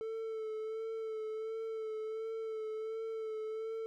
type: tone with vibrato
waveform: triangle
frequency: 441.3 Hz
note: A4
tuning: 5 cents sharp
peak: -35 dBFS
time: 0.01-3.86 s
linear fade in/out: 0 ms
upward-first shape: sine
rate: 1.4 Hz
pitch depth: 26 cents each way
effects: none